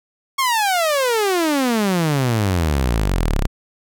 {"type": "exponential sweep", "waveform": "sawtooth", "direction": "down", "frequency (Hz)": [1108.7, 30.87], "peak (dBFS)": -12, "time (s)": [0.38, 3.47], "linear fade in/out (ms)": 10, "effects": []}